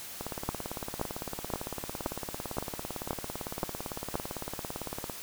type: two click trains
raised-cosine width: 1 ms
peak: -15 / -21 dBFS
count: 8 / 88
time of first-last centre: 0.49-4.155 / 0.21-5.098 s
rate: 1.91 / 17.8 Hz
effects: white hiss -43 dBFS RMS until 5.22 s